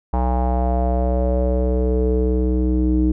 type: tone with low-pass filter sweep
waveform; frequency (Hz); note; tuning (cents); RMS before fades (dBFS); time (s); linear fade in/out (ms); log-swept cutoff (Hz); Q
square; 62.6; B1; +24; -18; 0.13-3.12; 5; 870 to 310; 5.4
effects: none